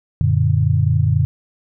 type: chord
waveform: sine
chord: Gb augmented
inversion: none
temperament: equal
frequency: 92.5 / 116.54 / 146.83 Hz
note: Gb2 / Bb2 / D3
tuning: 0 / 0 / 0 cents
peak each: -17 dBFS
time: 0.21-1.25 s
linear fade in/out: 0 ms
effects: none